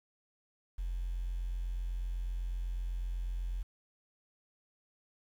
sine tone, 44.02 Hz, F1, 14 cents sharp, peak -32 dBFS, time 0.78-3.63 s, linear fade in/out 10 ms, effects tanh soft clip ceiling -30 dBFS + 10-bit

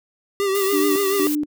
square tone with vibrato, 393.2 Hz, G4, 5 cents sharp, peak -19 dBFS, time 0.4-1.27 s, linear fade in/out 0 ms, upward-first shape triangle, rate 7 Hz, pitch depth 60 cents each way
blue noise, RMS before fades -28 dBFS, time 0.55-1.35 s, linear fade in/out 0 ms
sine tone with tremolo, 297.6 Hz, D4, 23 cents sharp, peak -19 dBFS, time 0.72-1.46 s, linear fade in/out 20 ms, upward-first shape square, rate 2.1 Hz, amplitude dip 80%
effects none

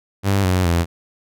sawtooth tone with pitch steps, 98.9 / 91.75 / 85.11 Hz, G2 / F#2 / F2, +16 / -14 / -44 cents, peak -11 dBFS, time 0.23-0.86 s, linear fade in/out 50 ms, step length 210 ms, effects none

